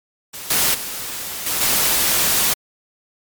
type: noise with level steps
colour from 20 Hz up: white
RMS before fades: -32 / -17 / -28 / -21 / -17 dBFS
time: 0.33-2.54 s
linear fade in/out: 10 ms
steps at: 0.5 / 0.74 / 1.46 / 1.61 s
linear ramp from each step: 5 ms
effects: MP3 96 kbps